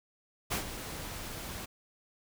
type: noise with ADSR envelope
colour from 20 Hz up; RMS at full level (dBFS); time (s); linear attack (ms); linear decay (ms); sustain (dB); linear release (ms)
pink; -30; 0.5-1.66; 24; 110; -11; 15
effects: none